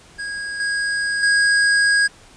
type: tone with level steps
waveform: square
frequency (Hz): 1641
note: G#6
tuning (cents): -21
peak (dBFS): -26 / -20 / -14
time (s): 0.18-2.08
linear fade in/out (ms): 20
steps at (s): 0.6 / 1.23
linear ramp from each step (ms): 2
effects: pink hiss -47 dBFS RMS until 2.36 s + resampled to 22050 Hz